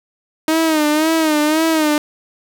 sawtooth tone with vibrato, 311.6 Hz, D#4, 3 cents sharp, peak -9 dBFS, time 0.48-1.98 s, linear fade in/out 2 ms, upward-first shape sine, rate 1.9 Hz, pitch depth 76 cents each way, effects 7-bit

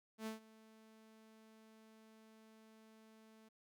sawtooth tone with ADSR envelope, 220 Hz, A3, in tune, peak -37 dBFS, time 0.18-3.49 s, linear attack 84 ms, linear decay 130 ms, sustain -21 dB, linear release 11 ms, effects none

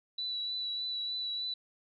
sine tone with vibrato, 3951 Hz, B7, in tune, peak -33 dBFS, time 0.18-1.54 s, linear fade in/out 5 ms, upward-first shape triangle, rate 3.3 Hz, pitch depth 21 cents each way, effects none

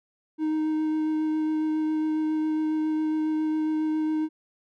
triangle tone with vibrato, 311.1 Hz, D#4, in tune, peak -21 dBFS, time 0.38-4.29 s, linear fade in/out 50 ms, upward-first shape sine, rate 7.3 Hz, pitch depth 9 cents each way, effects none

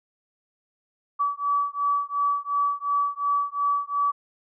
sine beating tone pair, 1145 / 1147.8 Hz, D6 / D6, -44 / -40 cents, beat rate 2.8 Hz, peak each -25 dBFS, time 1.19-4.12 s, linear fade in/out 20 ms, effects none

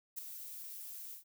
violet noise with ADSR envelope, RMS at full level -38 dBFS, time 0.16-1.24 s, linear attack 24 ms, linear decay 7 ms, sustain -9 dB, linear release 110 ms, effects none

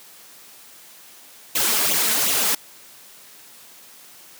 white noise with flanger, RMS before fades -20 dBFS, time 1.55-2.55 s, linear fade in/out 5 ms, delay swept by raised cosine 0.29 to 4.79 ms, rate 2.7 Hz, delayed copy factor +0.7, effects white hiss -46 dBFS RMS until 4.39 s + high-pass 150 Hz 12 dB/octave

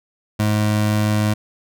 25% pulse tone, 106 Hz, G#2, 36 cents sharp, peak -12 dBFS, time 0.39-1.34 s, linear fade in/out 10 ms, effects none

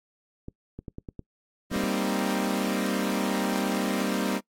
clicks, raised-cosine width 3 ms, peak -24 dBFS, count 9, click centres 0.484 / 0.79 / 0.882 / 0.984 / 1.088 / 1.193 / 1.716 / 1.763 / 1.837 s
sawtooth chord, C minor seventh, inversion second, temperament equal, 196 / 233.1 / 261.6 / 311.1 Hz, G3 / Bb3 / C4 / Eb4, 0 / 0 / 0 / 0 cents, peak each -25 / -27 / -27 / -29 dBFS, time 1.7-4.41 s, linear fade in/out 50 ms
effects noise-tail reverb RT60 0.1 s tail -23 dB re dry + AAC 64 kbps

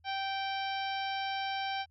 harmonic tone, 780 Hz, G5, 9 cents flat, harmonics 1 / 2 / 3 / 4 / 5 / 6 / 7, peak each -34 / -41 / -42 / -42 / -46 / -49 / -48 dBFS, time 0.04-1.86 s, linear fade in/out 50 ms, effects added 82 Hz sine -64 dBFS peak until 1.9 s

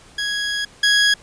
20% pulse tone pair in turn, 1661.2 / 1661.2 Hz, G#6 / G#6, 0 / 0 cents, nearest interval unison, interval 0 cents, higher neither, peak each -16 / -8 dBFS, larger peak second, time 0.18-0.65 / 0.83-1.14 s, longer first, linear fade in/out 5 ms, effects pink hiss -47 dBFS RMS until 1.22 s + resampled to 22050 Hz

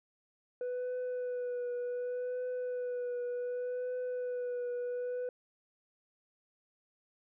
sine tone with vibrato, 494.3 Hz, B4, 1 cent sharp, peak -31 dBFS, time 0.61-5.29 s, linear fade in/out 2 ms, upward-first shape triangle, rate 0.67 Hz, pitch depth 26 cents each way, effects tanh soft clip ceiling -33 dBFS

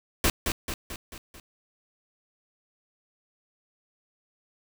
pink noise with echo, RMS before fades -22 dBFS, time 0.24-0.3 s, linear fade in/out 2 ms, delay 220 ms, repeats 5, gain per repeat -5 dB, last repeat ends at 1.4 s, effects none

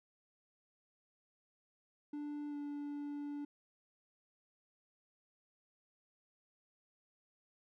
triangle tone with pitch glide, 293.7 to 289.7 Hz, D4 to D4, 0 to -24 cents, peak -38 dBFS, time 2.13-3.45 s, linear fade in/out 5 ms, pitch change -24 cents, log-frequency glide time 2.49-2.55 s, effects none

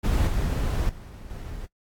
brown noise with level steps, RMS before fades -21 / -25 / -40 / -36 dBFS, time 0.03-1.67 s, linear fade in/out 20 ms, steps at 0.27 / 0.89 / 1.3 s, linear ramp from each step 2 ms, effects noise-tail reverb RT60 0.1 s tail -20 dB re dry + AAC 64 kbps

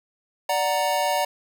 square chord, D augmented, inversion none, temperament equal, 587.3 / 740 / 932.3 Hz, D5 / F#5 / A#5, 0 / 0 / 0 cents, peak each -26 dBFS, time 0.49-1.25 s, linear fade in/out 5 ms, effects none

